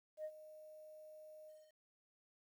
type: tone with ADSR envelope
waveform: sine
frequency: 618 Hz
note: D#5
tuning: 12 cents flat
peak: -39 dBFS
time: 0.17-1.74 s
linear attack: 75 ms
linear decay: 59 ms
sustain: -15 dB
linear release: 260 ms
effects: tanh soft clip ceiling -39 dBFS + 12-bit